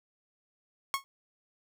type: tone with exponential decay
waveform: sawtooth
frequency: 1095 Hz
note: C#6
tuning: 22 cents flat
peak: -20 dBFS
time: 0.94-1.04 s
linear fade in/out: 0 ms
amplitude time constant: 21 ms
effects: none